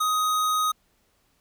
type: tone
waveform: square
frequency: 1253 Hz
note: D#6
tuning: 12 cents sharp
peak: -22 dBFS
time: 0-0.72 s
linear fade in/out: 10 ms
effects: pink hiss -67 dBFS RMS until 1.4 s